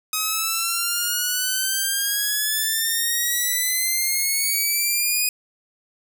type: exponential sweep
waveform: 5% pulse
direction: up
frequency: 1260 to 2489 Hz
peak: -10 dBFS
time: 0.13-5.29 s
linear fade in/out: 2 ms
effects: none